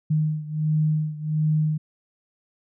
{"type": "beating tone pair", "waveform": "sine", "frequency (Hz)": [153.8, 155.2], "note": ["D#3", "D#3"], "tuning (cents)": [-20, -4], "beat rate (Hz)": 1.4, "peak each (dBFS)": [-22, -25], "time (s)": [0.1, 1.78], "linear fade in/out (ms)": 10, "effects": []}